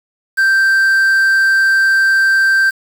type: tone with quantisation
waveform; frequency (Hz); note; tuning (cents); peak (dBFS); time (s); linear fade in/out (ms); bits
triangle; 1568; G6; 0; -7; 0.37-2.71; 20; 5
effects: none